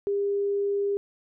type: tone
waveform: sine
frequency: 402.2 Hz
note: G4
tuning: 44 cents sharp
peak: -23 dBFS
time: 0.07-0.97 s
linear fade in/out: 0 ms
effects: none